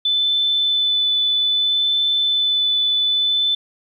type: tone with vibrato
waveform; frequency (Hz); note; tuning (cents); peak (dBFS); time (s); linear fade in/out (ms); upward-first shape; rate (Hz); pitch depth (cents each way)
sine; 3506; A7; -7; -15; 0.05-3.55; 5; sine; 0.62; 9
effects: 9-bit